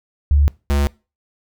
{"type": "tone pair in turn", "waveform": ["sine", "square"], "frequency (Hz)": [72.1, 70.9], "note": ["D2", "C#2"], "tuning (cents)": [-31, 40], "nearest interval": "unison", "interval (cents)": 29, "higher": "first", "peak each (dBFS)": [-10, -15], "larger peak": "first", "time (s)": [[0.31, 0.48], [0.7, 0.87]], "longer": "neither", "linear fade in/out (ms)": 0, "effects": ["noise-tail reverb RT60 0.3 s tail -23 dB re dry"]}